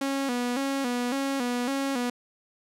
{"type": "tone with vibrato", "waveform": "sawtooth", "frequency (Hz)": 258.7, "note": "C4", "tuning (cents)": -19, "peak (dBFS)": -22, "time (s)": [0.01, 2.1], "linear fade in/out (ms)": 5, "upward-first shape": "square", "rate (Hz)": 1.8, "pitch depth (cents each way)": 100, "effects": ["low-pass 12000 Hz 12 dB/octave"]}